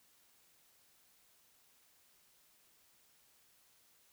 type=silence; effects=white hiss -69 dBFS RMS until 4.12 s